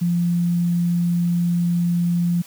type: tone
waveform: sine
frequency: 173.2 Hz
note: F3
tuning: 14 cents flat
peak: -16 dBFS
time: 0.01-2.42 s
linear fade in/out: 10 ms
effects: white hiss -45 dBFS RMS until 2.46 s + high-pass 100 Hz 12 dB/octave